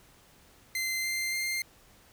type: tone with pitch steps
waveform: sawtooth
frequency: 2074 / 2088 / 2103 Hz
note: C7 / C7 / C7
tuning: -16 / -4 / +8 cents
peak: -26 dBFS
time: 0.75-1.62 s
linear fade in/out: 2 ms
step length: 290 ms
effects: pink hiss -59 dBFS RMS until 2.12 s